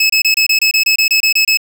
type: tone bursts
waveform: 25% pulse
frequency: 2591 Hz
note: E7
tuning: 30 cents flat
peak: -5 dBFS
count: 13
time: 0-1.573 s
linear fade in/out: 5 ms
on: 97 ms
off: 26 ms
effects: none